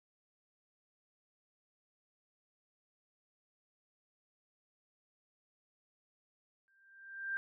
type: tone with exponential growth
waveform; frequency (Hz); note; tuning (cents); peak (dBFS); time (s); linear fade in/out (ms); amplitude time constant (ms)
sine; 1582; G6; +15; -32; 6.68-7.37; 0; 150
effects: none